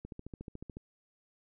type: click train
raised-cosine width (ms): 3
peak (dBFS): -30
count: 11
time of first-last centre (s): 0.05-0.769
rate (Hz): 13.9
effects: none